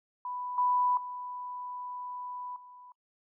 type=tone with level steps; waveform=sine; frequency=991 Hz; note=B5; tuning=6 cents sharp; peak=-34 / -24 / -37 / -49 dBFS; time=0.25-2.92 s; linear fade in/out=2 ms; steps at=0.58 / 0.97 / 2.56 s; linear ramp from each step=2 ms; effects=noise-tail reverb RT60 0.1 s tail -26 dB re dry